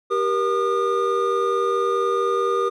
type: tone cluster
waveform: triangle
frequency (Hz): 389.5 / 474 / 1218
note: G4 / A#4 / D#6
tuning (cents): -11 / +29 / -37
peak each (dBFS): -21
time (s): 0.1-2.7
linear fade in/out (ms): 20
effects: none